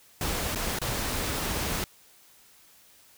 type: noise with dropouts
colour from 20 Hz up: pink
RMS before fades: -30 dBFS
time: 0.21-1.84 s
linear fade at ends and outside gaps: 1 ms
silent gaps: 0.549-0.558 / 0.788-0.816 s
effects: white hiss -57 dBFS RMS until 3.17 s